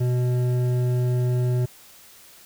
triangle tone with hard clipping, 124.2 Hz, B2, 10 cents sharp, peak -21 dBFS, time 0-1.66 s, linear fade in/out 10 ms, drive 13 dB, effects white hiss -49 dBFS RMS until 2.45 s

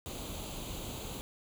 pink noise with comb filter, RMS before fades -41 dBFS, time 0.06-1.21 s, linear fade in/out 0 ms, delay 0.28 ms, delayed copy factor +0.7, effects none

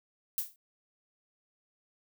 violet noise with exponential decay, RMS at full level -28 dBFS, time 0.38-0.56 s, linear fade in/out 1 ms, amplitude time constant 37 ms, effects none

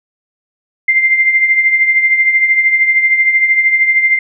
sine tone with tremolo, 2093 Hz, C7, in tune, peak -5 dBFS, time 0.88-4.19 s, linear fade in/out 5 ms, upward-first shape triangle, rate 13 Hz, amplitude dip 65%, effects none

